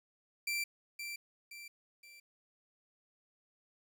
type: tone with echo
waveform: sawtooth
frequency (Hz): 2349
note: D7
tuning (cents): 0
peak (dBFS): -30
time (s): 0.47-0.64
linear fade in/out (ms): 5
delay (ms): 520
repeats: 3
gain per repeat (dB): -7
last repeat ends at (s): 2.2
effects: 12-bit